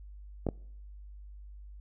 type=clicks; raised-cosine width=2 ms; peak=-17 dBFS; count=2; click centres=0.467 / 0.488 s; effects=noise-tail reverb RT60 0.7 s tail -25 dB re dry + added 50 Hz sine -45 dBFS peak until 1.8 s